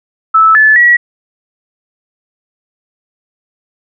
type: tone with pitch steps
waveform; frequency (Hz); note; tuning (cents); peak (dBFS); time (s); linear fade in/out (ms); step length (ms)
sine; 1310 / 1735 / 1925; E6 / A6 / B6; -11 / -25 / -45; -3; 0.34-0.97; 10; 210
effects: none